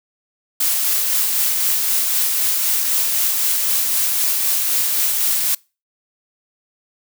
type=noise with tremolo; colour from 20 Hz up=blue; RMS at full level=-17 dBFS; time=0.6-5.55 s; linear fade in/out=5 ms; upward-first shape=sine; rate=3.9 Hz; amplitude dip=25%; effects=noise-tail reverb RT60 0.3 s tail -25 dB re dry

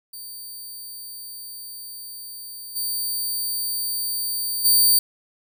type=tone with level steps; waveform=10% pulse; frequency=4600 Hz; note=D8; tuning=37 cents flat; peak=-28 / -17 / -7 dBFS; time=0.13-4.99 s; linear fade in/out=5 ms; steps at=2.75 / 4.64 s; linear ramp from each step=20 ms; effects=none

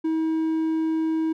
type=tone; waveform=triangle; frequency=320 Hz; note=D#4; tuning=49 cents sharp; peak=-19 dBFS; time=0.04-1.33 s; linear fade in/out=10 ms; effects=none

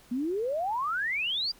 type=exponential sweep; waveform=sine; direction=up; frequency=233.1 to 4894 Hz; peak=-27 dBFS; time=0.11-1.52 s; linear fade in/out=10 ms; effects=pink hiss -57 dBFS RMS until 1.59 s

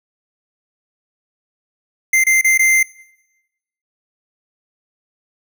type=tone with dropouts; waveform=square; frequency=2086 Hz; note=C7; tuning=6 cents flat; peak=-11 dBFS; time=2.13-2.83 s; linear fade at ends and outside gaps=5 ms; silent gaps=2.239-2.266 / 2.413-2.444 / 2.577-2.592 s; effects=noise-tail reverb RT60 1.0 s tail -22 dB re dry

